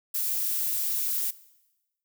violet noise, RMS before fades -28 dBFS, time 0.14-1.31 s, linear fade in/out 10 ms, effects noise-tail reverb RT60 1.0 s tail -19 dB re dry

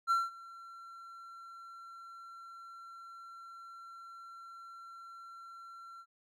triangle tone with ADSR envelope, 1359 Hz, F6, 48 cents flat, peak -23 dBFS, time 0.07-6.06 s, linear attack 40 ms, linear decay 190 ms, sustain -23 dB, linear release 60 ms, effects none

